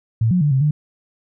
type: tone with pitch steps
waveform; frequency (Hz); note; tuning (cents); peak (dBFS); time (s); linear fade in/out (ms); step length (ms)
sine; 113 / 180.1 / 147.1 / 133 / 150.1; A2 / F#3 / D3 / C3 / D3; +47 / -46 / +3 / +29 / +38; -13; 0.21-0.71; 5; 100
effects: none